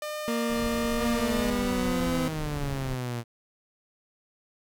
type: tone with vibrato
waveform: sawtooth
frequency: 602 Hz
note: D5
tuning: 43 cents sharp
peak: -28 dBFS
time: 0.02-1.5 s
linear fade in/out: 2 ms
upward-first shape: triangle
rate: 1.4 Hz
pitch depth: 12 cents each way
type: tone with pitch glide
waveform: 30% pulse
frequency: 233.1 to 255.7 Hz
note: A#3 to C4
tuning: 0 to -40 cents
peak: -24 dBFS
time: 0.28-2.28 s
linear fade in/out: 0 ms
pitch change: +160 cents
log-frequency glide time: 1.02-2.14 s
type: noise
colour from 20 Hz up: brown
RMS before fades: -36 dBFS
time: 0.49-2.96 s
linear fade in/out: 20 ms
type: exponential sweep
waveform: sawtooth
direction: down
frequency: 245.3 to 116.54 Hz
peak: -26 dBFS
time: 0.97-3.24 s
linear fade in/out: 50 ms
effects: none